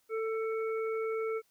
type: harmonic tone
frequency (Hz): 444.2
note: A4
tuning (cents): +16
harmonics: 1 / 3 / 5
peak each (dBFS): -31 / -41 / -45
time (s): 0.09-1.42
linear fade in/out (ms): 50
effects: white hiss -72 dBFS RMS until 1.5 s